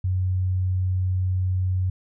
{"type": "tone", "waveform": "sine", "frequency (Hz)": 92.5, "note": "F#2", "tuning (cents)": 0, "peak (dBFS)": -20, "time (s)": [0.04, 1.9], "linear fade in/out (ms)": 5, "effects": []}